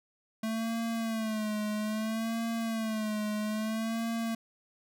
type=tone with vibrato; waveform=square; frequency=220 Hz; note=A3; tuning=in tune; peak=-31 dBFS; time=0.43-4.35 s; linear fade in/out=5 ms; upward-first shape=sine; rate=0.61 Hz; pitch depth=70 cents each way; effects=none